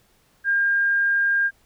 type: tone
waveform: sine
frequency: 1608 Hz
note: G6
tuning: 44 cents sharp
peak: -17 dBFS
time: 0.44-1.51 s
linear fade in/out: 50 ms
effects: pink hiss -61 dBFS RMS until 1.65 s